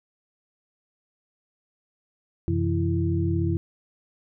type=tone cluster; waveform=sine; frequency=91.2 / 128.4 / 164.7 / 332.9 Hz; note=F#2 / C3 / E3 / E4; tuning=-24 / -32 / -1 / +17 cents; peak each=-24 / -31 / -28 / -27 dBFS; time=2.48-3.57 s; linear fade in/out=0 ms; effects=none

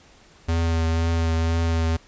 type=tone with vibrato; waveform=square; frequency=82.41 Hz; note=E2; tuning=in tune; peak=-20 dBFS; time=0.48-1.97 s; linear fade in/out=10 ms; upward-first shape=triangle; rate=2 Hz; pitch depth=21 cents each way; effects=pink hiss -52 dBFS RMS until 2.07 s + resampled to 16000 Hz

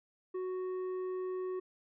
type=tone with tanh clipping; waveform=sine; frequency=370 Hz; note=F#4; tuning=in tune; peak=-36 dBFS; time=0.34-1.6 s; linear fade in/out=10 ms; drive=7 dB; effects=none

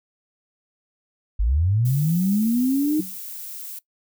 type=linear sweep; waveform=sine; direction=up; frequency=45.4 to 314.7 Hz; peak=-17 dBFS; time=1.39-3.01 s; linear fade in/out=10 ms
type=noise; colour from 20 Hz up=violet; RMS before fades=-35 dBFS; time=1.85-3.79 s; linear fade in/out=5 ms
type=tone with exponential decay; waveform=sine; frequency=187.7 Hz; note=F#3; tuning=25 cents sharp; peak=-25 dBFS; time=2.99-3.2 s; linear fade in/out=5 ms; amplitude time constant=44 ms
effects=noise-tail reverb RT60 0.1 s tail -19 dB re dry

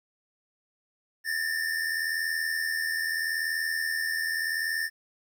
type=tone pair together; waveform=square; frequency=1730.2 / 1811 Hz; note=A6 / A6; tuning=-30 / +49 cents; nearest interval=minor second; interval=79 cents; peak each=-34 / -29 dBFS; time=1.24-4.9 s; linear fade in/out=50 ms; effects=11-bit

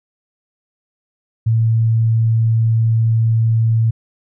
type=tone; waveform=sine; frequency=113.1 Hz; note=A2; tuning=48 cents sharp; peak=-11 dBFS; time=1.46-3.91 s; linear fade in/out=10 ms; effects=none

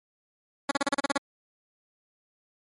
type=tone bursts; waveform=10% pulse; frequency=280 Hz; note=C#4; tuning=18 cents sharp; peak=-14 dBFS; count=9; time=0.69-1.177 s; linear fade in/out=5 ms; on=23 ms; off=35 ms; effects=MP3 48 kbps

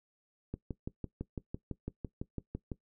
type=click train; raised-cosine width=3 ms; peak=-24 dBFS; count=14; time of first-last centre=0.54-2.718 s; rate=5.97 Hz; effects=noise-tail reverb RT60 0.1 s tail -18 dB re dry

